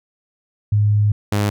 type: tone pair in turn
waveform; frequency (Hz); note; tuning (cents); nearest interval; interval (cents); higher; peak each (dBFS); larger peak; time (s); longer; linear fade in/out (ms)
sine / sawtooth; 104.4 / 102.9; G#2 / G#2; +10 / -16; unison; 26; first; -12; neither; 0.72-1.12 / 1.32-1.5; first; 5
effects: none